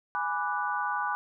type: chord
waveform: sine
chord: G# half-diminished seventh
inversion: none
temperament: equal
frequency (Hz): 830.6 / 987.8 / 1174.7 / 1480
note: G#5 / B5 / D6 / F#6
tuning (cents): 0 / 0 / 0 / 0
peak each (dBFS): -33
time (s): 0.15-1.15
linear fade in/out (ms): 0
effects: none